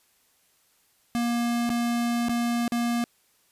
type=tone with dropouts; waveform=square; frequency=236.9 Hz; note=A#3; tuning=28 cents sharp; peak=-24 dBFS; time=1.15-3.04 s; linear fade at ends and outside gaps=0 ms; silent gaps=1.693-1.701 / 2.285-2.294 / 2.679-2.721 s; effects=white hiss -65 dBFS RMS until 3.51 s + resampled to 32000 Hz